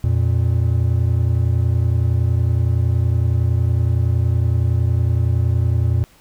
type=tone pair together; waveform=triangle; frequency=85.76 / 116.54 Hz; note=F2 / A#2; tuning=-31 / 0 cents; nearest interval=perfect fourth; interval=531 cents; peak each=-15 dBFS; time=0.04-6.04 s; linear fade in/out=0 ms; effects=pink hiss -52 dBFS RMS until 6.2 s